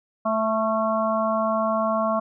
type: harmonic tone with a mistuned harmonic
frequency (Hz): 220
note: A3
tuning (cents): 0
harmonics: 1 / 3 / 4 / 5 / 6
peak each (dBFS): -27 / -23 / -34 / -25 / -34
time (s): 0.25-2.2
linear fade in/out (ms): 10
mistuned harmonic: 6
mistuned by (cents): +48
effects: none